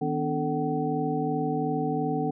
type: tone cluster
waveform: sine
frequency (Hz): 157.5 / 250.2 / 293 / 441.8 / 757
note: D#3 / B3 / D4 / A4 / F#5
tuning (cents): +21 / +23 / -4 / +7 / +39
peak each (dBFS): -31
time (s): 0.01-2.31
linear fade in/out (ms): 10
effects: none